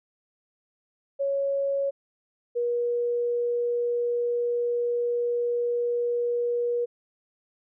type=tone pair in turn; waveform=sine; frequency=554.4 / 479.3 Hz; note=C#5 / A#4; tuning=0 / +48 cents; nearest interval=minor third; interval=252 cents; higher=first; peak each=-23 dBFS; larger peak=neither; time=1.19-1.91 / 2.55-6.86 s; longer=second; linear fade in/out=20 ms; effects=none